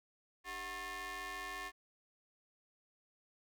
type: ring-modulated tone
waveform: sawtooth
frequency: 345.7 Hz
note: F4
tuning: 18 cents flat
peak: -35 dBFS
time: 0.44-1.72 s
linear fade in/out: 50 ms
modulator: 1430 Hz
effects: none